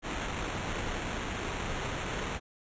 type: noise with sample-and-hold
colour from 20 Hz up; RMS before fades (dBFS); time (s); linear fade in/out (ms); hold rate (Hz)
pink; -35; 0.02-2.4; 50; 4900
effects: resampled to 16000 Hz